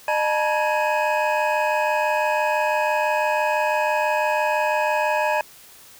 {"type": "tone cluster", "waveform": "triangle", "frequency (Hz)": [609, 871, 957, 1661, 2520], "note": ["D#5", "A5", "A#5", "G#6", "D#7"], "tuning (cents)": [-37, -18, 45, 0, 21], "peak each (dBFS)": [-21, -22, -24, -26, -27], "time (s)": [0.08, 5.41], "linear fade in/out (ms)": 2, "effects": ["white hiss -47 dBFS RMS until 5.99 s"]}